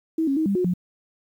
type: tone with pitch steps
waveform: sine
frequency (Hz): 322.1 / 274.1 / 316.2 / 198.7 / 362.5 / 179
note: E4 / C#4 / D#4 / G3 / F#4 / F3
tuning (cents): -40 / -19 / +28 / +24 / -35 / +43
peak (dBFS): -19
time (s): 0.18-0.738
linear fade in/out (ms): 5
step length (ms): 93
effects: 9-bit